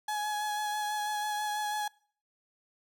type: tone with vibrato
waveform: 35% pulse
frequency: 841 Hz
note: G#5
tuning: 22 cents sharp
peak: -29 dBFS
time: 0.08-1.88 s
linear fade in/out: 5 ms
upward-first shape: sine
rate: 6.1 Hz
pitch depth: 18 cents each way
effects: noise-tail reverb RT60 0.5 s tail -24 dB re dry